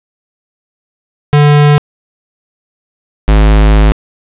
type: tone pair in turn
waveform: square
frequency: 146.83 / 52.45 Hz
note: D3 / G#1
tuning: 0 / +18 cents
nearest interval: octave + tritone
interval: 1782 cents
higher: first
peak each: -4 dBFS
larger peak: neither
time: 1.33-1.78 / 3.28-3.92 s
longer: second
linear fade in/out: 0 ms
effects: resampled to 8000 Hz + 7-bit